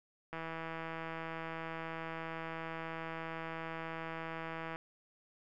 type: click train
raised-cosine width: 0.5 ms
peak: -27 dBFS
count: 723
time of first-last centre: 0.33-4.759 s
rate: 163 Hz
effects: none